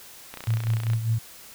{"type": "click train", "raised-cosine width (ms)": 0.3, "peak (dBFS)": -20, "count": 19, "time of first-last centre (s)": [0.34, 0.934], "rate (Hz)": 30.3}
{"type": "tone with tremolo", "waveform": "sine", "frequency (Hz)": 113, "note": "A2", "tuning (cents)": 47, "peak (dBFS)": -19, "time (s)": [0.47, 1.19], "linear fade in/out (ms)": 10, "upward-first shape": "sine", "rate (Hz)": 5, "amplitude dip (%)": 65}
{"effects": ["white hiss -46 dBFS RMS until 1.54 s"]}